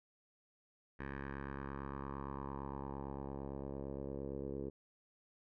10% pulse tone with low-pass filter sweep, 68.8 Hz, C#2, 12 cents flat, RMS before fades -44 dBFS, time 0.99-4.7 s, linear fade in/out 10 ms, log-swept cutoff 1800 to 440 Hz, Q 3.1, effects none

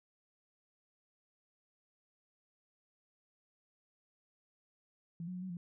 sine tone with pitch steps, 168.3 / 182.1 / 181 / 187.2 / 173.9 Hz, E3 / F#3 / F#3 / F#3 / F3, +36 / -27 / -38 / +20 / -7 cents, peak -39 dBFS, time 5.2-5.57 s, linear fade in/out 2 ms, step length 74 ms, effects none

